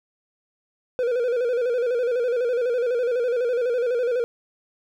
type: tone with vibrato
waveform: triangle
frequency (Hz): 486.6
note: B4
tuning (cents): -26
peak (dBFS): -18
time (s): 0.99-4.24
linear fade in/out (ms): 0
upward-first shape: square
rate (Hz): 12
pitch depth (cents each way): 65
effects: none